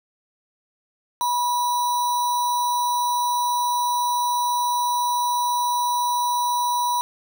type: tone with sample-and-hold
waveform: sine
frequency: 973 Hz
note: B5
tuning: 26 cents flat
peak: -19 dBFS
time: 1.21-7.01 s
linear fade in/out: 0 ms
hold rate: 4900 Hz
effects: none